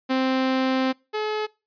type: tone pair in turn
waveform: sawtooth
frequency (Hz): 261.6 / 427.6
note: C4 / A4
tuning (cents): 0 / -49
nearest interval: major sixth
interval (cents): 851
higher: second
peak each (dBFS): -16 / -20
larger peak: first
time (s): 0.09-0.93 / 1.13-1.47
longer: first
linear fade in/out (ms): 20
effects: noise-tail reverb RT60 0.3 s tail -25 dB re dry + resampled to 11025 Hz